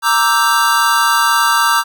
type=chord; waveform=square; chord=E half-diminished seventh; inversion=second; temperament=equal; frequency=932.3 / 1174.7 / 1318.5 / 1568 Hz; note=Bb5 / D6 / E6 / G6; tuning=0 / 0 / 0 / 0 cents; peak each=-17 dBFS; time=0.02-1.84 s; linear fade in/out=50 ms; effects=none